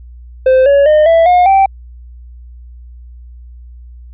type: tone with pitch steps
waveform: triangle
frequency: 519 / 562.7 / 610.1 / 661.5 / 717.2 / 777.6 Hz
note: C5 / C#5 / D#5 / E5 / F5 / G5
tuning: -14 / +26 / -34 / +6 / +46 / -14 cents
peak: -3 dBFS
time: 0.46-1.66 s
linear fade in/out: 5 ms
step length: 200 ms
effects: added 60 Hz sine -31 dBFS peak until 4.13 s + resampled to 8000 Hz